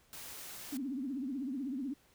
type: noise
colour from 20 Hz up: white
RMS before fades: -47 dBFS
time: 0.13-0.77 s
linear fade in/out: 0 ms
type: tone with vibrato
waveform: sine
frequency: 266.3 Hz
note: C4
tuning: 31 cents sharp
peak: -35 dBFS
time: 0.72-1.94 s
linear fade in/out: 10 ms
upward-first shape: triangle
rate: 16 Hz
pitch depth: 200 cents each way
effects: pink hiss -67 dBFS RMS until 2.14 s